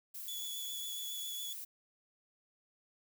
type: noise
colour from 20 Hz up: violet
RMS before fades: -45 dBFS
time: 0.14-1.65 s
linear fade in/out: 10 ms
type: tone with vibrato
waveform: sawtooth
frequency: 3412 Hz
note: G#7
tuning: 46 cents sharp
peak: -38 dBFS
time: 0.28-1.53 s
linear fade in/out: 2 ms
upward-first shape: sine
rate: 7.3 Hz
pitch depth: 17 cents each way
effects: none